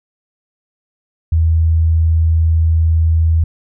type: tone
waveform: sine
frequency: 81.2 Hz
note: E2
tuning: 26 cents flat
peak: -9 dBFS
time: 1.32-3.44 s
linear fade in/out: 5 ms
effects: none